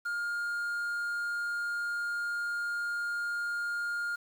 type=tone with quantisation; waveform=triangle; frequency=1413 Hz; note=F6; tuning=20 cents sharp; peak=-29 dBFS; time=0.05-4.16 s; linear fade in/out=10 ms; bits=9; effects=none